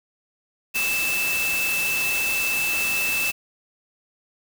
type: tone in noise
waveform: sine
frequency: 2637 Hz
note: E7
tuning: in tune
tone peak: -22 dBFS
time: 0.74-3.32 s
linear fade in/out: 20 ms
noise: white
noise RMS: -28 dBFS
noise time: 0.74-3.32 s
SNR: +3 dB
effects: none